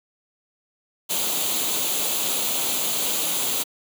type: noise with comb filter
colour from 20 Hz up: white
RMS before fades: -24 dBFS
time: 1.09-3.64 s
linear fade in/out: 20 ms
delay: 0.28 ms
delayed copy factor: +0.6
effects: high-pass 200 Hz 12 dB/octave